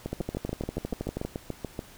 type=two click trains; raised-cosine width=2 ms; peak=-18 / -17 dBFS; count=13 / 15; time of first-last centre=0.06-1.792 / 0.13-1.25 s; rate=6.93 / 12.5 Hz; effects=pink hiss -51 dBFS RMS until 1.97 s